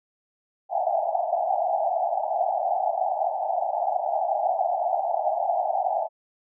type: band-pass noise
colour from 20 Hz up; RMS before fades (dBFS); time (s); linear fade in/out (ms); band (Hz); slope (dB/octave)
pink; -25; 0.69-6.09; 50; 640 to 820; 96
effects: none